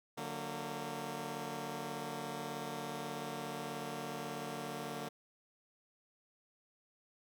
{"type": "chord", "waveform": "10% pulse", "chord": "D augmented", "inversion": "none", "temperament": "just", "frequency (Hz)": [146.83, 183.54, 229.4], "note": ["D3", "F#3", "A#3"], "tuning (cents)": [0, -14, -28], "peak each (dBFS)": [-36, -39, -35], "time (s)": [0.17, 5.09], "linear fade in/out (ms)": 10, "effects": []}